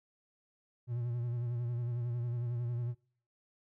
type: tone with vibrato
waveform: triangle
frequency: 120 Hz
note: B2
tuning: 49 cents flat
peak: -31 dBFS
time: 0.87-2.95 s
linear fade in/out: 50 ms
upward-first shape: sine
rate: 11 Hz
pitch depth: 45 cents each way
effects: noise-tail reverb RT60 0.5 s tail -23 dB re dry